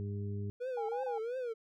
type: harmonic tone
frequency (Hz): 101.3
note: G#2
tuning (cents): -43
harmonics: 1 / 2 / 3 / 4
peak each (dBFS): -36 / -43 / -53 / -46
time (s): 0-0.5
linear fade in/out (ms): 0
type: tone with vibrato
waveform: triangle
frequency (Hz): 479.2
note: A#4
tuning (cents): +48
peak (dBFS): -33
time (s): 0.6-1.54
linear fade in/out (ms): 20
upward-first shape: triangle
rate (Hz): 2.9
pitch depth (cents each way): 170
type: tone bursts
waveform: sine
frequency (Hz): 815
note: G#5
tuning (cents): -33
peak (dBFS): -37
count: 3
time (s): 0.77-1.182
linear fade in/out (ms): 5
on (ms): 120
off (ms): 26
effects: none